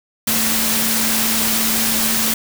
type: tone in noise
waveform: sine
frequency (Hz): 222.6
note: A3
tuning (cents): +20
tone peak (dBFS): -24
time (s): 0.27-2.34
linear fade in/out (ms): 5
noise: white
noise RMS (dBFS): -18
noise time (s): 0.27-2.34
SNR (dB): -9
effects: none